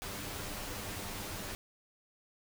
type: noise with comb filter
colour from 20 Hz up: pink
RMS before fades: -41 dBFS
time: 0.02-1.55 s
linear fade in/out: 0 ms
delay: 10 ms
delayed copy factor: +0.55
effects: none